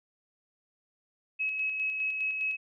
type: tone with tremolo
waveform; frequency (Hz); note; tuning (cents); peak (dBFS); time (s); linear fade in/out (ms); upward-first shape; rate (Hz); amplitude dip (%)
sine; 2566; E7; -47; -27; 1.39-2.57; 20; square; 4.9; 35
effects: none